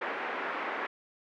white band-pass noise, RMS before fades -35 dBFS, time 0.01-0.87 s, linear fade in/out 10 ms, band 280 to 2000 Hz, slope 24 dB/octave, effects none

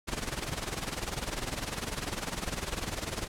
pink noise with tremolo, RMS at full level -32 dBFS, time 0.07-3.28 s, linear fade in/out 20 ms, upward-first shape sine, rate 20 Hz, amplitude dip 75%, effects low-pass 10000 Hz 12 dB/octave

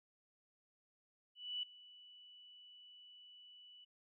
sine tone with ADSR envelope, 2963 Hz, F#7, 2 cents sharp, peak -37 dBFS, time 1.35-3.85 s, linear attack 280 ms, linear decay 4 ms, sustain -20 dB, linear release 13 ms, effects none

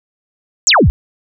sine exponential sweep, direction down, 8120 to 51.1 Hz, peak -6 dBFS, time 0.67-0.9 s, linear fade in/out 0 ms, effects none

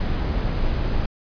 brown noise, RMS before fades -22 dBFS, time 0-1.06 s, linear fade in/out 5 ms, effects resampled to 11025 Hz

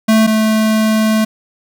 square tone pair in turn, 220 / 218.1 Hz, A3 / A3, 0 / -15 cents, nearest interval unison, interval 15 cents, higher first, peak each -8 / -11 dBFS, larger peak first, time 0.08-0.27 / 0.27-1.25 s, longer second, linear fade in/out 10 ms, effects none

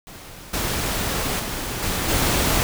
pink noise with level steps, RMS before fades -40 / -24 / -28 / -24 / -20 dBFS, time 0.07-2.63 s, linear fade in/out 0 ms, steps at 0.53 / 1.39 / 1.82 / 2.08 s, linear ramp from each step 10 ms, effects none

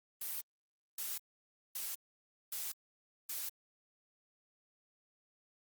blue noise bursts, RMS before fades -40 dBFS, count 5, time 0.21-3.49 s, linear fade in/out 5 ms, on 200 ms, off 570 ms, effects Opus 32 kbps

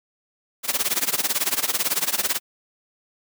white noise with tremolo, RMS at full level -20 dBFS, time 0.63-2.4 s, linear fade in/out 50 ms, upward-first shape sine, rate 18 Hz, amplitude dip 90%, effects high-pass 200 Hz 12 dB/octave

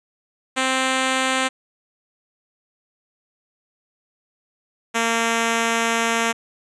5% pulse tone pair in turn, 261.6 / 229.5 Hz, C4 / A#3, 0 / -27 cents, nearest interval major second, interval 227 cents, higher first, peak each -7 dBFS, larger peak neither, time 0.56-1.49 / 4.94-6.33 s, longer second, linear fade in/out 20 ms, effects resampled to 24000 Hz

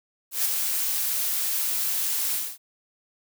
blue noise with ADSR envelope, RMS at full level -22 dBFS, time 0.31-2.58 s, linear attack 140 ms, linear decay 10 ms, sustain -4 dB, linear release 240 ms, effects none

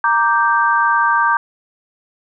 sine chord, G minor, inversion first, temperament equal, 932.3 / 1174.7 / 1568 Hz, Bb5 / D6 / G6, 0 / 0 / 0 cents, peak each -16 dBFS, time 0.04-1.37 s, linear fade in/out 2 ms, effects none

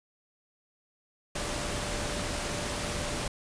sine tone in noise, 587.3 Hz, D5, in tune, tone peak -41 dBFS, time 1.35-3.28 s, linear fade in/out 5 ms, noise pink, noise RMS -33 dBFS, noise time 1.35-3.28 s, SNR -11 dB, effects resampled to 22050 Hz

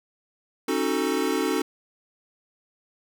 square chord, D# half-diminished seventh, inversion third, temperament equal with one note detuned, 272.6 / 311.1 / 370 / 440 Hz, C#4 / D#4 / F#4 / A4, -29 / 0 / 0 / 0 cents, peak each -29 dBFS, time 0.68-1.62 s, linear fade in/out 5 ms, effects none

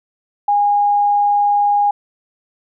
sine tone, 819 Hz, G#5, 24 cents flat, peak -11 dBFS, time 0.48-1.91 s, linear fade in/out 5 ms, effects none

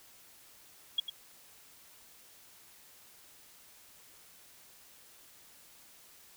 sine tone with echo, 3300 Hz, G#7, 12 cents flat, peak -25 dBFS, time 0.98-1 s, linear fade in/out 5 ms, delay 99 ms, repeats 1, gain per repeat -10 dB, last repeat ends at 1.099 s, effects white hiss -58 dBFS RMS until 6.36 s

